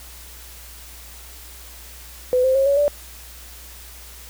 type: tone with pitch steps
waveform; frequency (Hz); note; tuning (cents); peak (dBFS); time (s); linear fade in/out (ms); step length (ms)
sine; 503 / 521.6 / 541 / 561 / 581.8; B4 / C5 / C#5 / C#5 / D5; +32 / -5 / -42 / +21 / -16; -14; 2.33-2.88; 0; 110
effects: added 60 Hz sine -42 dBFS peak until 4.29 s + white hiss -42 dBFS RMS until 4.29 s